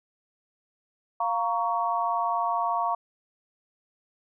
sine chord, Bb minor, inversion second, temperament just, 699.2 / 932.3 / 1118.8 Hz, F5 / Bb5 / Db6, +2 / 0 / +16 cents, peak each -28 dBFS, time 1.2-2.95 s, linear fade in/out 5 ms, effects none

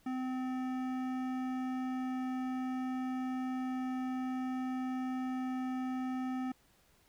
sine tone with hard clipping, 257.1 Hz, C4, 30 cents flat, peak -36 dBFS, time 0.06-6.52 s, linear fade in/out 5 ms, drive 14 dB, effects pink hiss -68 dBFS RMS until 7.08 s

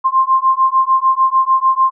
sine beating tone pair, 1051 / 1057.7 Hz, C6 / C6, +7 / +18 cents, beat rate 6.7 Hz, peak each -13 dBFS, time 0.04-1.91 s, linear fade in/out 20 ms, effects none

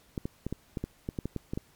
clicks, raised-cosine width 3 ms, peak -19 dBFS, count 12, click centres 0.178 / 0.255 / 0.466 / 0.526 / 0.772 / 0.84 / 1.089 / 1.188 / 1.256 / 1.363 / 1.535 / 1.575 s, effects pink hiss -62 dBFS RMS until 1.75 s + MP3 96 kbps

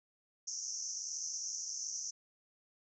pink band-pass noise, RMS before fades -41 dBFS, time 0.47-2.11 s, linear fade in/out 10 ms, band 5600 to 6400 Hz, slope 96 dB/octave, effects none

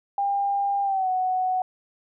sine tone with pitch glide, 800 to 742.1 Hz, G5 to F#5, +35 to +5 cents, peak -21 dBFS, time 0.18-1.62 s, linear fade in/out 2 ms, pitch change -130 cents, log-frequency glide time 0.83-1.09 s, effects none

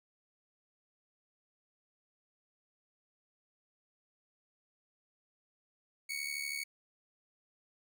sawtooth tone with amplitude modulation, 2226 Hz, C#7, 7 cents sharp, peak -30 dBFS, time 6.09-6.64 s, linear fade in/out 10 ms, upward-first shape sine, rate 72.6 Hz, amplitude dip 70%, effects none

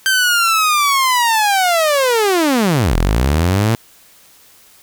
sawtooth linear two-way sweep, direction down then up, 1568 to 37.35 to 116.9 Hz, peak -8 dBFS, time 0.06-3.75 s, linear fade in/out 0 ms, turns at 2.96 s, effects white hiss -47 dBFS RMS until 4.82 s

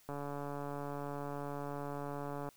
click train, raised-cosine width 1 ms, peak -28 dBFS, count 344, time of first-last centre 0.09-2.489 s, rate 143 Hz, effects white hiss -65 dBFS RMS until 2.56 s

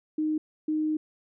sine tone pair in turn, 309 / 309 Hz, D#4 / D#4, -12 / -12 cents, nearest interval unison, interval 0 cents, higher neither, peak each -24 dBFS, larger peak neither, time 0.18-0.38 / 0.68-0.97 s, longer second, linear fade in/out 5 ms, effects none

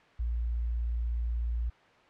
sine tone, 58.27 Hz, A#1, in tune, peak -28 dBFS, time 0.19-1.7 s, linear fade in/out 10 ms, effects white hiss -58 dBFS RMS until 2.09 s + low-pass 2000 Hz 12 dB/octave

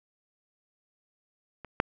clicks, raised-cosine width 0.5 ms, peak -27 / -7 dBFS, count 2, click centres 1.647 / 1.801 s, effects none

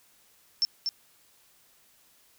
sine tone with echo, 5390 Hz, E8, 38 cents sharp, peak -21 dBFS, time 0.62-0.65 s, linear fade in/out 0 ms, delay 240 ms, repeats 1, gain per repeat -5 dB, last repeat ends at 0.89 s, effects white hiss -62 dBFS RMS until 2.38 s

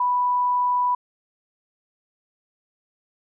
sine tone, 987 Hz, B5, 1 cent flat, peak -18 dBFS, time 0-0.95 s, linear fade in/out 5 ms, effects none

